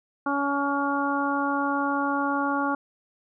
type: harmonic tone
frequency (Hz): 281.7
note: C#4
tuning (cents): +28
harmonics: 1 / 2 / 3 / 4 / 5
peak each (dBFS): -27 / -33 / -29 / -29 / -30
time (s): 0.26-2.75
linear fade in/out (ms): 5
effects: none